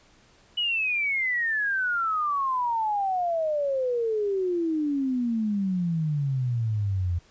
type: exponential sweep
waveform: sine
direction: down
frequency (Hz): 2960 to 84.5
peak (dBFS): -23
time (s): 0.57-7.19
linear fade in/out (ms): 10
effects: pink hiss -58 dBFS RMS until 7.3 s + resampled to 16000 Hz